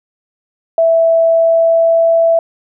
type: tone with pitch glide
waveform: sine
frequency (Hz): 659.3 to 663.1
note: E5 to E5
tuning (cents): 0 to +10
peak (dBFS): -7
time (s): 0.78-2.39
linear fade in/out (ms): 2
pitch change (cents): +10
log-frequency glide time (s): 1.22-2.09
effects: none